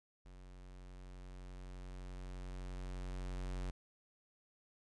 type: tone with level ramp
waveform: square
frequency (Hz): 45.82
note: F#1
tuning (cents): -16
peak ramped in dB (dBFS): -54 to -39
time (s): 0.25-3.71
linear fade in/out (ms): 10
effects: resampled to 22050 Hz